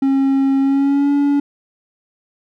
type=tone with pitch glide; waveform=triangle; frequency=271.2 to 284.8 Hz; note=C#4 to C#4; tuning=-38 to +47 cents; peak=-10 dBFS; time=0.02-1.4 s; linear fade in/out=5 ms; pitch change=+85 cents; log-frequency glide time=0.6-1.11 s; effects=none